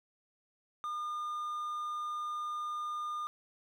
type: tone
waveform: triangle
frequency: 1212 Hz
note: D#6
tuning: 46 cents flat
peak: -33 dBFS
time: 0.84-3.27 s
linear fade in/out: 0 ms
effects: none